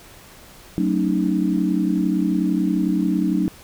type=chord; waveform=sine; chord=D# half-diminished seventh; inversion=first; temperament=just; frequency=186.68 / 224 / 280 / 311.1 Hz; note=F#3 / A3 / C#4 / D#4; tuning=+16 / +31 / +18 / 0 cents; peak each=-21 / -25 / -24 / -22 dBFS; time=0.78-3.48 s; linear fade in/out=0 ms; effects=pink hiss -45 dBFS RMS until 3.63 s